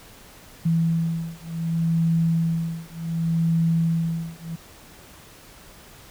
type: beating tone pair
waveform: sine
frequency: 164.81 / 165.48 Hz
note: E3 / E3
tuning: 0 / +7 cents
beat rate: 0.67 Hz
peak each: -23 / -23 dBFS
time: 0.65-4.56 s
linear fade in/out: 10 ms
effects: pink hiss -47 dBFS RMS until 6.1 s